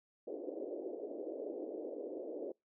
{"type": "band-pass noise", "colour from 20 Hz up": "white", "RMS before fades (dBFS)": -43, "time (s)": [0.27, 2.52], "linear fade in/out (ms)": 5, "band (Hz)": [290, 560], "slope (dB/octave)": 48, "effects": ["noise-tail reverb RT60 0.2 s tail -26 dB re dry"]}